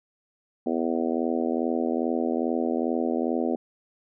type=harmonic tone; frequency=82.41 Hz; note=E2; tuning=in tune; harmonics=3 / 4 / 5 / 6 / 7 / 8 / 9; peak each=-27 / -29 / -31 / -33 / -34 / -35 / -36 dBFS; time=0.66-3.56 s; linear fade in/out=5 ms; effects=none